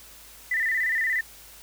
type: tone with vibrato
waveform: sine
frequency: 1900 Hz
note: A#6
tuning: 33 cents sharp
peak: -22 dBFS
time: 0.51-1.21 s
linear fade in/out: 5 ms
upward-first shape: square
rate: 17 Hz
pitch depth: 83 cents each way
effects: added 53 Hz sine -56 dBFS peak until 1.62 s + white hiss -48 dBFS RMS until 1.62 s